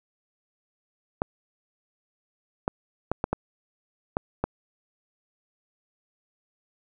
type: clicks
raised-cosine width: 1 ms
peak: -10 dBFS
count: 7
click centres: 1.219 / 2.679 / 3.116 / 3.241 / 3.33 / 4.169 / 4.44 s
effects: none